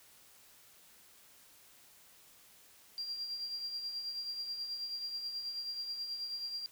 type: tone with tremolo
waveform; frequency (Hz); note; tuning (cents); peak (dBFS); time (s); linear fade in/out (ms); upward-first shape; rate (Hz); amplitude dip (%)
sine; 4758; D8; +22; -35; 2.98-6.66; 0; triangle; 9.3; 55
effects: white hiss -61 dBFS RMS until 6.71 s